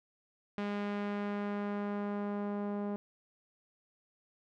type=tone with low-pass filter sweep; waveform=sawtooth; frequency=204.3 Hz; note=G#3; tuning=28 cents flat; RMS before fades=-36 dBFS; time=0.58-2.96 s; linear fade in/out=0 ms; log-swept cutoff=2800 to 840 Hz; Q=0.89; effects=none